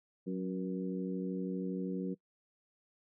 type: harmonic tone with a mistuned harmonic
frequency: 92.6 Hz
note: F#2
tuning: 2 cents sharp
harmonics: 2 / 3 / 4 / 5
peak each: -36 / -40 / -42 / -44 dBFS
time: 0.26-2.15 s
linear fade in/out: 20 ms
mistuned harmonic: 5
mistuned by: +42 cents
effects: noise-tail reverb RT60 0.1 s tail -23 dB re dry